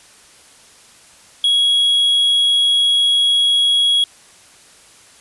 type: tone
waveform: triangle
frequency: 3322 Hz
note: G#7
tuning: in tune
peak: -10 dBFS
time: 1.44-4.04 s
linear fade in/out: 2 ms
effects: white hiss -46 dBFS RMS until 5.2 s + resampled to 24000 Hz